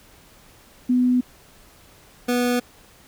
sine / 25% pulse tone pair in turn, 249.4 / 245 Hz, B3 / B3, +17 / -14 cents, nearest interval unison, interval 31 cents, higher first, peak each -15 dBFS, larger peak neither, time 0.89-1.21 / 2.28-2.6 s, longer neither, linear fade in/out 10 ms, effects pink hiss -51 dBFS RMS until 3.07 s

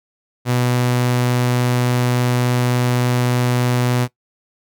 sawtooth tone, 123.47 Hz, B2, in tune, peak -11 dBFS, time 0.45-4.08 s, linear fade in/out 50 ms, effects noise-tail reverb RT60 0.1 s tail -18 dB re dry

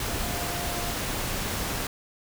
sine tone in noise, 701 Hz, F5, 6 cents sharp, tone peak -37 dBFS, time 0.23-0.93 s, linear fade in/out 2 ms, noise pink, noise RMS -30 dBFS, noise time 0-1.87 s, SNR -10 dB, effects none

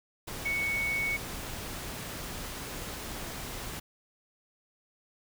sine tone in noise, 2222 Hz, C#7, 4 cents sharp, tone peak -28 dBFS, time 0.45-1.17 s, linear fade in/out 10 ms, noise pink, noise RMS -39 dBFS, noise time 0.27-3.8 s, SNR +8 dB, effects none

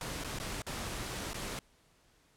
pink noise with dropouts, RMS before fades -39 dBFS, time 0.01-1.59 s, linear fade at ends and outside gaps 1 ms, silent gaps 0.238-0.245 / 0.387-0.399 / 0.62-0.666 / 1.333-1.343 s, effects pink hiss -67 dBFS RMS until 2.36 s + low-pass 11000 Hz 12 dB/octave

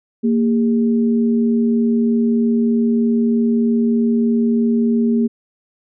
sine tone pair together, 230.8 / 405.2 Hz, A#3 / G#4, -17 / -43 cents, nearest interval minor seventh, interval 974 cents, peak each -13 / -22 dBFS, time 0.23-5.28 s, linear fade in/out 20 ms, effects none

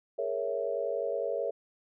sine chord, A# half-diminished seventh, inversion third, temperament equal, 415.3 / 466.2 / 554.4 / 659.3 Hz, G#4 / A#4 / C#5 / E5, 0 / 0 / 0 / 0 cents, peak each -37 / -34 / -33 / -36 dBFS, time 0.18-1.51 s, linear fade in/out 10 ms, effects none

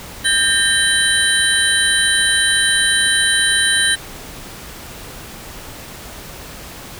sine tone cluster, 1587 / 1821 / 3107 / 3954 / 9200 Hz, G6 / A#6 / G7 / B7 / D9, +21 / -41 / -16 / +1 / -37 cents, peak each -19 dBFS, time 0.24-3.96 s, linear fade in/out 20 ms, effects pink hiss -34 dBFS RMS until 6.99 s

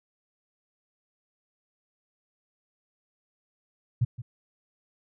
sine tone with echo, 120 Hz, B2, 49 cents flat, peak -19 dBFS, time 4.01-4.05 s, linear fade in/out 10 ms, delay 170 ms, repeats 1, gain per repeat -14 dB, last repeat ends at 4.22 s, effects none

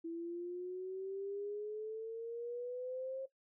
sine exponential sweep, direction up, 329.6 to 537 Hz, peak -39 dBFS, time 0.04-3.26 s, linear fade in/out 10 ms, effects noise-tail reverb RT60 0.1 s tail -17 dB re dry

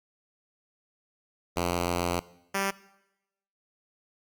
5% pulse tone pair in turn, 87.31 / 196 Hz, F2 / G3, 0 / 0 cents, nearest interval octave + major second, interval 1400 cents, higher second, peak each -15 dBFS, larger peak neither, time 1.56-2.2 / 2.54-2.71 s, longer first, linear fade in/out 10 ms, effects noise-tail reverb RT60 0.9 s tail -20 dB re dry + Opus 48 kbps

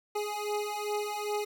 25% pulse beating tone pair, 415.7 / 418.2 Hz, G#4 / G#4, +2 / +12 cents, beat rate 2.5 Hz, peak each -31 / -30 dBFS, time 0.15-1.45 s, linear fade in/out 10 ms, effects none

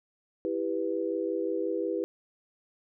sine chord, E minor, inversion none, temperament equal with one note detuned, 329.6 / 395.2 / 493.9 Hz, E4 / G4 / B4, 0 / +14 / 0 cents, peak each -32 dBFS, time 0.45-2.04 s, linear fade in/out 0 ms, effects none

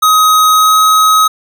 square tone with pitch glide, 1262 to 1269.3 Hz, D#6 to D#6, +24 to +34 cents, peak -6 dBFS, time 0.02-1.28 s, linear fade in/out 10 ms, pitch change +10 cents, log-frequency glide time 0.48-0.78 s, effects none

